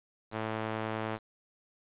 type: tone with band-pass filter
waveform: sawtooth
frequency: 110 Hz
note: A2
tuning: in tune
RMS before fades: -35 dBFS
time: 0.31-1.19 s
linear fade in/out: 50 ms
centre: 950 Hz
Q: 0.53
effects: resampled to 8000 Hz + 9-bit